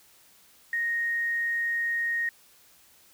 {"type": "tone with quantisation", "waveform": "sine", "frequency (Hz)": 1864.7, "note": "A#6", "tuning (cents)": 0, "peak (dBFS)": -25, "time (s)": [0.73, 2.29], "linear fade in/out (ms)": 2, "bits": 9, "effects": ["white hiss -58 dBFS RMS until 3.13 s"]}